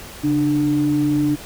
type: tone pair together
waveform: sine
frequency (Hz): 140.2 / 297.3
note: C#3 / D4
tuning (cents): +20 / +21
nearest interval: octave + minor second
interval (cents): 1301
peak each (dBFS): -22 / -15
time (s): 0.23-1.36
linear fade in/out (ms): 20
effects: tanh soft clip ceiling -9 dBFS + pink hiss -37 dBFS RMS until 1.45 s